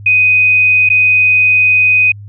sine tone with dropouts, 2500 Hz, D#7, 8 cents sharp, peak -6 dBFS, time 0.06-2.12 s, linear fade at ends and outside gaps 5 ms, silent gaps 0.89-0.9 s, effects added 102 Hz sine -28 dBFS peak until 2.28 s

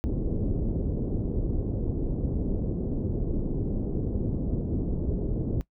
pink low-pass noise, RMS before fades -28 dBFS, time 0.04-5.61 s, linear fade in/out 0 ms, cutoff 420 Hz, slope 24 dB/octave, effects noise-tail reverb RT60 0.1 s tail -19 dB re dry

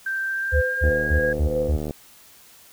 sine tone with pitch glide, 1568 to 1638.4 Hz, G6 to G#6, 0 to -24 cents, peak -23 dBFS, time 0.06-1.33 s, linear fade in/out 5 ms, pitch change +76 cents, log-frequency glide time 0.29-1.12 s
sine tone with tremolo, 509 Hz, C5, 48 cents flat, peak -19 dBFS, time 0.51-1.74 s, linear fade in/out 50 ms, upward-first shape triangle, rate 3 Hz, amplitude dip 95%
sine tone bursts, 73.9 Hz, D2, 11 cents sharp, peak -17 dBFS, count 5, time 0.52-1.775 s, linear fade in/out 20 ms, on 99 ms, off 190 ms
click train, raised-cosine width 2 ms, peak -16 dBFS, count 82, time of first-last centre 0.84-1.909 s, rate 75.8 Hz
effects white hiss -50 dBFS RMS until 2.72 s

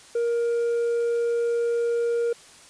triangle tone with hard clipping, 470 Hz, A#4, 14 cents sharp, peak -20 dBFS, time 0.15-2.33 s, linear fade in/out 5 ms, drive 1 dB, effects white hiss -49 dBFS RMS until 2.69 s + resampled to 22050 Hz

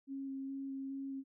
sine tone with vibrato, 271.1 Hz, C#4, 38 cents flat, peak -39 dBFS, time 0.07-1.24 s, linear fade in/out 50 ms, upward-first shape square, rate 2.4 Hz, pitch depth 9 cents each way, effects none

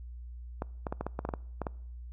clicks, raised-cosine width 1 ms, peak -19 dBFS, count 11, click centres 0.621 / 0.868 / 0.925 / 1.01 / 1.066 / 1.191 / 1.251 / 1.29 / 1.338 / 1.617 / 1.668 s, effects noise-tail reverb RT60 0.7 s tail -24 dB re dry + added 60 Hz sine -41 dBFS peak until 2.12 s

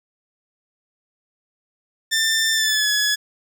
15% pulse tone with pitch glide, 1786 to 1693.6 Hz, A6 to G#6, +25 to +33 cents, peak -11 dBFS, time 2.11-3.16 s, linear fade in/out 20 ms, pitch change -92 cents, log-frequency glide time 2.53-2.89 s, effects none

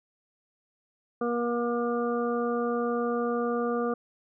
harmonic tone, 238.2 Hz, A#3, 38 cents sharp, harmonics 1 / 2 / 3 / 5 / 6, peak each -30 / -28 / -36 / -34 / -42 dBFS, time 1.21-3.94 s, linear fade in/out 5 ms, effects none

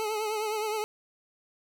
25% pulse tone with vibrato, 430 Hz, A4, 40 cents flat, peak -25 dBFS, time 0-0.84 s, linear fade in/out 0 ms, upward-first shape triangle, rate 9.7 Hz, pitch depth 61 cents each way, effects none

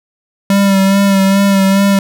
square tone with vibrato, 196 Hz, G3, in tune, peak -8 dBFS, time 0.5-1.99 s, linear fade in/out 2 ms, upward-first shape sine, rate 2.4 Hz, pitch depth 28 cents each way, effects none

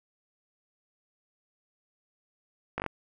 slowing click train, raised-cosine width 0.5 ms, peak -16 dBFS, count 5, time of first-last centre 2.78-2.863 s, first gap 19 ms, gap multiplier 1.06, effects none

